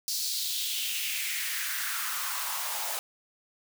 white noise with high-pass filter sweep, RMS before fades -32 dBFS, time 0.08-2.99 s, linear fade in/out 0 ms, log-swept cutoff 5000 to 690 Hz, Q 3.1, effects none

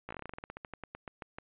slowing click train, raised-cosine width 0.5 ms, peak -26 dBFS, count 21, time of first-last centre 0.09-1.385 s, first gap 16 ms, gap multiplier 1.13, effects resampled to 8000 Hz

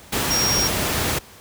sine tone in noise, 5600 Hz, F8, 4 cents sharp, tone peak -19 dBFS, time 0.3-0.68 s, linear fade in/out 10 ms, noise pink, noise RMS -22 dBFS, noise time 0.12-1.19 s, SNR 0 dB, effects pink hiss -45 dBFS RMS until 1.4 s + high-pass 60 Hz 12 dB/octave

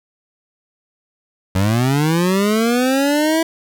25% pulse linear sweep, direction up, 90.5 to 329.6 Hz, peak -10 dBFS, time 1.55-3.43 s, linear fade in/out 5 ms, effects none

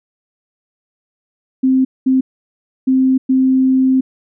sine tone bursts at uneven times, 261.5 Hz, C4, 1 cent flat, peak -9 dBFS, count 4, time 1.63-1.85 / 2.06-2.21 / 2.87-3.18 / 3.29-4.01 s, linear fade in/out 10 ms, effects none

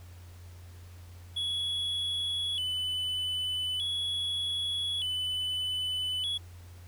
triangle tone with vibrato, 3180 Hz, G7, 24 cents sharp, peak -28 dBFS, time 1.36-6.38 s, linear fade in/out 10 ms, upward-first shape square, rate 0.41 Hz, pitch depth 99 cents each way, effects added 88 Hz sine -46 dBFS peak until 6.87 s + pink hiss -58 dBFS RMS until 6.87 s

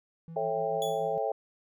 triangle tone with tremolo, 164.6 Hz, E3, 2 cents flat, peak -38 dBFS, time 0.28-1.18 s, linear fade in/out 0 ms, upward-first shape sine, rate 6.9 Hz, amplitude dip 50%
sine chord, A dominant seventh, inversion none, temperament just, 440 / 550 / 660 / 792 Hz, A4 / C#5 / E5 / G5, 0 / -14 / +2 / +18 cents, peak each -33 dBFS, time 0.36-1.32 s, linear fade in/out 5 ms
sawtooth tone with exponential decay, 3410 Hz, G#7, 45 cents sharp, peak -31 dBFS, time 0.82-1.16 s, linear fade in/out 1 ms, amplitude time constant 73 ms
effects none

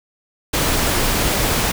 pink noise, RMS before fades -18 dBFS, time 0.53-1.72 s, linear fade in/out 10 ms, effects none

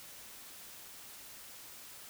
silence, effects white hiss -51 dBFS RMS until 2.09 s

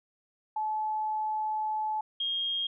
sine tone pair in turn, 862 / 3239 Hz, A5 / G#7, -36 / -44 cents, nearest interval octave + major seventh, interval 2292 cents, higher second, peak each -28 dBFS, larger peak neither, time 0.56-2.01 / 2.2-2.67 s, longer first, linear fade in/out 5 ms, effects none

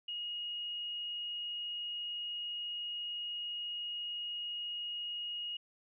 sine tone, 2877 Hz, F#7, 49 cents flat, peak -37 dBFS, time 0.08-5.57 s, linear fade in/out 5 ms, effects none

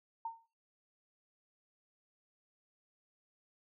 sine tone with exponential decay, 912 Hz, A#5, 38 cents flat, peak -34 dBFS, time 0.25-0.46 s, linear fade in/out 5 ms, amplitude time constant 45 ms, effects noise-tail reverb RT60 0.4 s tail -24 dB re dry

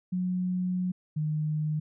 sine tone pair in turn, 182.1 / 153.13 Hz, F#3 / D#3, -27 / -27 cents, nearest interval minor third, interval 300 cents, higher first, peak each -26 dBFS, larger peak neither, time 0.12-0.92 / 1.16-1.8 s, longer first, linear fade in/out 10 ms, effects none

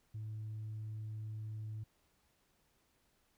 sine tone, 108.4 Hz, A2, 25 cents flat, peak -39 dBFS, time 0.14-1.84 s, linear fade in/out 10 ms, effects tanh soft clip ceiling -38 dBFS + pink hiss -75 dBFS RMS until 3.37 s

